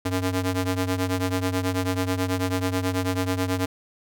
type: ring-modulated tone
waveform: sawtooth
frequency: 185 Hz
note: F#3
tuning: in tune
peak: -16 dBFS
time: 0.05-3.66 s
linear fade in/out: 10 ms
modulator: 87.9 Hz
effects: none